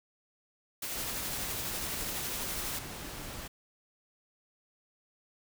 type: noise with tremolo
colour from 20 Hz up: white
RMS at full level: -36 dBFS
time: 0.82-2.79 s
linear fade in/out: 5 ms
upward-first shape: triangle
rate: 12 Hz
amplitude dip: 30%
type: noise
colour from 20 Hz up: pink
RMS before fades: -42 dBFS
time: 0.95-3.48 s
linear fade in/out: 10 ms
effects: none